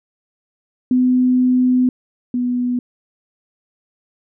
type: tone pair in turn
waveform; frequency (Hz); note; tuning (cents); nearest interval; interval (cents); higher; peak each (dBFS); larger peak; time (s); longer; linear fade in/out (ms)
sine; 252.4 / 246.6; B3 / B3; +38 / -2; unison; 40; first; -11 / -16; first; 0.91-1.89 / 2.34-2.79; first; 2
effects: none